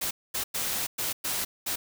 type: noise bursts at uneven times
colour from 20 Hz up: white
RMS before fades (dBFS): -30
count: 6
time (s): 0.01-0.11 / 0.34-0.44 / 0.54-0.87 / 0.98-1.13 / 1.24-1.45 / 1.66-1.76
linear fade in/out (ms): 10
effects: none